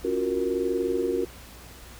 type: chord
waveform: sine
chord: Gb major seventh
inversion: second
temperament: equal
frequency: 277.2 / 349.2 / 370 / 466.2 Hz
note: Db4 / F4 / Gb4 / Bb4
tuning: 0 / 0 / 0 / 0 cents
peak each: -32 / -30 / -27 / -28 dBFS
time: 0.04-1.25 s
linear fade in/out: 10 ms
effects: added 60 Hz sine -47 dBFS peak until 1.99 s + pink hiss -47 dBFS RMS until 1.99 s